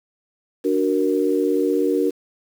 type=chord; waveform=sine; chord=D augmented; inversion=none; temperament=equal; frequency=293.7 / 370 / 466.2 Hz; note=D4 / F#4 / A#4; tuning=0 / 0 / 0 cents; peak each=-21 dBFS; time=0.64-2.11 s; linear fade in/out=20 ms; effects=7-bit